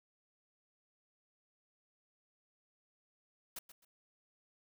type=noise with echo; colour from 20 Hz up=white; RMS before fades=-44 dBFS; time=3.56-3.59 s; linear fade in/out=5 ms; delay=130 ms; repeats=2; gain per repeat=-12 dB; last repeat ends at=3.85 s; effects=none